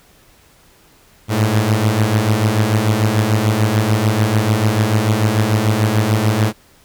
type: beating tone pair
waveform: sawtooth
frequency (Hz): 103.83 / 110.63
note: G#2 / A2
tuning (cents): 0 / +10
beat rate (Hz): 6.8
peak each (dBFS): -13 / -11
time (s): 1.28-6.53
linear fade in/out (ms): 50
effects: pink hiss -50 dBFS RMS until 6.84 s